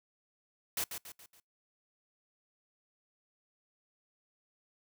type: noise with echo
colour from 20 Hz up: white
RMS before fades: -34 dBFS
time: 0.77-0.84 s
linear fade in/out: 2 ms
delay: 140 ms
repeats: 4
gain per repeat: -7 dB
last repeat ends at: 1.4 s
effects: noise-tail reverb RT60 0.2 s tail -26 dB re dry